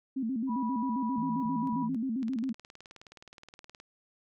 sine tone with vibrato, 244 Hz, B3, 21 cents flat, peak -29 dBFS, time 0.16-2.53 s, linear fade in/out 10 ms, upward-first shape square, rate 7.5 Hz, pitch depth 150 cents each way
sine tone, 978 Hz, B5, 17 cents flat, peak -34 dBFS, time 0.47-1.89 s, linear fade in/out 50 ms
sine tone bursts, 164.81 Hz, E3, in tune, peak -38 dBFS, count 3, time 1.18-1.946 s, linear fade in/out 0 ms, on 220 ms, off 53 ms
click train, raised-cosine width 0.2 ms, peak -32 dBFS, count 31, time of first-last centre 2.23-3.801 s, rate 19.1 Hz
effects none

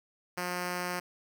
5% pulse tone, 178.6 Hz, F3, 39 cents sharp, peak -21 dBFS, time 0.37-1 s, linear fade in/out 10 ms, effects none

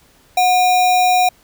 sine tone with sample-and-hold, 730 Hz, F#5, 24 cents flat, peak -10 dBFS, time 0.37-1.29 s, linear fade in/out 5 ms, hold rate 3150 Hz, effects pink hiss -52 dBFS RMS until 1.43 s

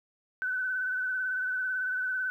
sine tone with vibrato, 1509 Hz, F#6, 34 cents sharp, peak -28 dBFS, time 0.42-2.3 s, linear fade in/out 0 ms, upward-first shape sine, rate 18 Hz, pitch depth 32 cents each way, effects 11-bit

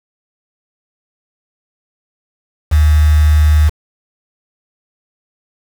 sine tone with quantisation, 76.1 Hz, D#2, 38 cents flat, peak -6 dBFS, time 2.71-3.7 s, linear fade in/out 20 ms, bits 4, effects none

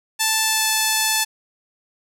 5% pulse tone with pitch glide, 880 to 874.4 Hz, A5 to A5, 0 to -11 cents, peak -5 dBFS, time 0.19-1.25 s, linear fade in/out 20 ms, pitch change -11 cents, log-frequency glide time 0.43-0.65 s, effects none

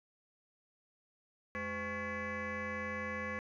sine tone with frequency modulation, 1108.7 Hz, C#6, in tune, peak -35 dBFS, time 1.55-3.39 s, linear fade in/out 0 ms, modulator 299 Hz, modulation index 3.6, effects tanh soft clip ceiling -33 dBFS

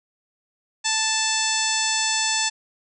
harmonic tone with a mistuned harmonic, 880 Hz, A5, in tune, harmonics 1 / 2 / 3 / 4 / 5 / 6 / 7 / 8 / 9, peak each -29 / -29 / -29 / -29 / -29 / -29 / -29 / -29 / -29 dBFS, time 0.84-2.5 s, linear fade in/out 20 ms, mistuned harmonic 8, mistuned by +31 cents, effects none

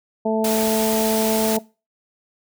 harmonic tone, 220 Hz, A3, in tune, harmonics 1 / 2 / 3 / 4, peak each -22 / -22 / -22 / -28 dBFS, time 0.25-1.59 s, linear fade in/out 10 ms
white noise, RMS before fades -26 dBFS, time 0.44-1.57 s, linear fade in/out 5 ms
effects noise-tail reverb RT60 0.3 s tail -21 dB re dry

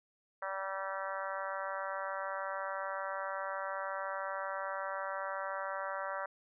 harmonic tone, 193.1 Hz, G3, 26 cents flat, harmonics 3 / 4 / 5 / 6 / 7 / 8 / 9 / 10, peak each -41 / -46 / -43 / -44 / -43 / -45 / -49 / -50 dBFS, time 0.42-6.26 s, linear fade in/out 5 ms, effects none

